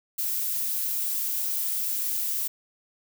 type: noise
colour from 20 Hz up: violet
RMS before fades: -28 dBFS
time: 0.18-2.48 s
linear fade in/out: 10 ms
effects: none